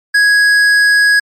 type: tone with hard clipping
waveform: sine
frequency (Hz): 1662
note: G#6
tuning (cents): +1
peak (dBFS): -8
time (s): 0.14-1.2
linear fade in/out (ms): 10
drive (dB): 9
effects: MP3 96 kbps